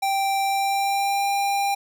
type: tone with pitch glide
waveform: square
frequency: 784 to 798.2 Hz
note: G5 to G5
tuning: 0 to +31 cents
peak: -21 dBFS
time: 0.02-1.75 s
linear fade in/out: 10 ms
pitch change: +31 cents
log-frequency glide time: 0.42-1.29 s
effects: none